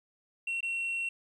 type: tone with dropouts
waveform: sine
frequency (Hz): 2725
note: F7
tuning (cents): -43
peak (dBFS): -28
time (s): 0.47-1.09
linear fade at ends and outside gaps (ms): 5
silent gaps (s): 0.607-0.628
effects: tanh soft clip ceiling -29 dBFS + 11-bit